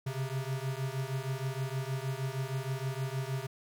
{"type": "beating tone pair", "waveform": "square", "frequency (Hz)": [130.1, 136.5], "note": ["C3", "C#3"], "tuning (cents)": [-9, -26], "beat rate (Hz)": 6.4, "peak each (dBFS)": [-36, -37], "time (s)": [0.06, 3.47], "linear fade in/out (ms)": 10, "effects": []}